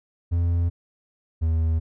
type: tone pair in turn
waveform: triangle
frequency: 85.7 / 80.85 Hz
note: F2 / E2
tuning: -32 / -33 cents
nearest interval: minor second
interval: 101 cents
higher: first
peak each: -17 dBFS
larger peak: neither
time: 0.31-0.7 / 1.41-1.8 s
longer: neither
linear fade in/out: 20 ms
effects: none